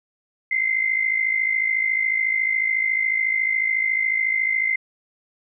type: tone pair together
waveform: sine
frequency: 2068 / 2122 Hz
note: C7 / C7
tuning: -21 / +24 cents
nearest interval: unison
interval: 45 cents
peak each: -20 / -24 dBFS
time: 0.51-4.76 s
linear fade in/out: 5 ms
effects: none